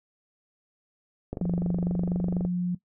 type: click train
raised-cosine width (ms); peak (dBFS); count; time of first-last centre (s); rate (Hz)
2; -18; 28; 1.33-2.45; 24.1
type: tone with pitch glide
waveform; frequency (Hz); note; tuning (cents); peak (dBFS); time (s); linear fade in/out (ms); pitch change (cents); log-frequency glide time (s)
sine; 174.61 to 177.97; F3 to F3; 0 to +33; -24; 1.41-2.75; 5; +33; 1.71-2.34
effects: noise-tail reverb RT60 0.1 s tail -17 dB re dry